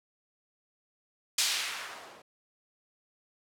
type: noise with low-pass filter sweep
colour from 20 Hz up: violet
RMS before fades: -34 dBFS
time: 1.38-2.22 s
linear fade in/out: 5 ms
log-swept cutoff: 5000 to 480 Hz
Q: 0.92
effects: none